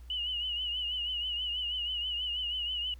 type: tone with vibrato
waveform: sine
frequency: 2933 Hz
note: F#7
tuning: 16 cents flat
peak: -31 dBFS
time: 0.1-2.94 s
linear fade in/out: 2 ms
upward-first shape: triangle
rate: 6.2 Hz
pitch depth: 79 cents each way
effects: added 60 Hz sine -46 dBFS peak until 2.99 s + pink hiss -65 dBFS RMS until 2.99 s